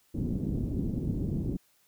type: low-pass noise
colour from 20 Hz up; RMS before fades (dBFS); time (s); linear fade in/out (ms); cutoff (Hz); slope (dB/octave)
white; -31; 0.14-1.57; 10; 280; 24
effects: white hiss -67 dBFS RMS until 1.87 s